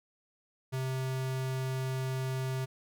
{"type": "tone", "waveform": "square", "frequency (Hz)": 131, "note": "C3", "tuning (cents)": 2, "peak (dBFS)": -32, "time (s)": [0.72, 2.66], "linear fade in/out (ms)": 20, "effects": []}